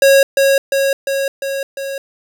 square tone with echo, 548 Hz, C#5, 20 cents flat, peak -7 dBFS, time 0.02-0.23 s, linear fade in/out 2 ms, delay 350 ms, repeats 5, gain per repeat -3 dB, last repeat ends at 1.98 s, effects 8-bit

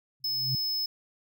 sine tone with exponential growth, 132.7 Hz, C3, 25 cents sharp, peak -26 dBFS, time 0.2-0.55 s, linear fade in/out 2 ms, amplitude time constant 74 ms
square tone, 5200 Hz, E8, 24 cents flat, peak -28 dBFS, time 0.24-0.86 s, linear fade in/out 5 ms
effects none

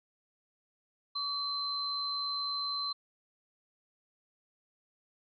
sine tone pair together, 1143 / 4086 Hz, D6 / C8, -47 / -42 cents, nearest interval octave + minor seventh, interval 2205 cents, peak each -38 / -33 dBFS, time 1.15-2.93 s, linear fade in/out 10 ms, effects none

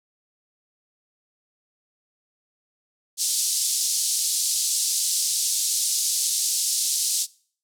white band-pass noise, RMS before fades -24 dBFS, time 3.17-7.27 s, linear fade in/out 50 ms, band 4300 to 9900 Hz, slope 24 dB/octave, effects noise-tail reverb RT60 0.5 s tail -23 dB re dry

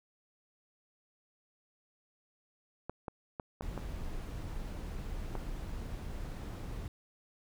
clicks, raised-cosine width 1 ms, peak -24 dBFS, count 6, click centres 2.896 / 3.082 / 3.398 / 3.609 / 3.777 / 5.353 s
brown noise, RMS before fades -40 dBFS, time 3.62-6.88 s, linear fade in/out 2 ms
effects none

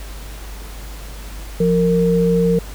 sine tone pair together, 174.61 / 460.7 Hz, F3 / A#4, 0 / -20 cents, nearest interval octave + perfect fourth, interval 1680 cents, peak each -15 dBFS, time 1.6-2.59 s, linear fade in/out 5 ms, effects added 50 Hz sine -30 dBFS peak until 2.74 s + pink hiss -38 dBFS RMS until 2.74 s

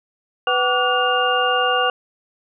sine tone cluster, 497.7 / 757 / 1154 / 1452 / 2807 Hz, B4 / F#5 / D6 / F#6 / F7, +13 / +39 / -31 / -33 / +8 cents, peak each -22 dBFS, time 0.47-1.9 s, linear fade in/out 2 ms, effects none

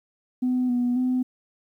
sine tone with pitch steps, 251.9 / 244.7 / 253.6 Hz, B3 / B3 / B3, +34 / -16 / +46 cents, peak -19 dBFS, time 0.42-1.23 s, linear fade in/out 10 ms, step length 270 ms, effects tanh soft clip ceiling -17 dBFS + 10-bit

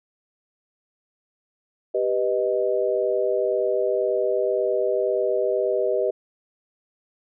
sine chord, G augmented, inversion none, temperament equal, 392 / 493.9 / 622.3 Hz, G4 / B4 / D#5, 0 / 0 / 0 cents, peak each -24 dBFS, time 1.94-6.11 s, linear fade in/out 10 ms, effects none

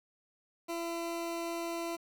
20% pulse tone, 337.2 Hz, E4, 39 cents sharp, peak -30 dBFS, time 0.68-1.97 s, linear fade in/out 20 ms, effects 10-bit

